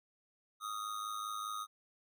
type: tone with amplitude modulation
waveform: square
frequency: 1244.5 Hz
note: D#6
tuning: in tune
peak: -36 dBFS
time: 0.6-1.67 s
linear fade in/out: 50 ms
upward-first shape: sine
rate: 105 Hz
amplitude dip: 70%
effects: none